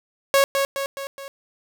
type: tone with echo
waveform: sawtooth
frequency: 551 Hz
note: C#5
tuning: 11 cents flat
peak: -10 dBFS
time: 0.34-0.44 s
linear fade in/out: 0 ms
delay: 210 ms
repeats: 4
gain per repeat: -5 dB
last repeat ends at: 1.28 s
effects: none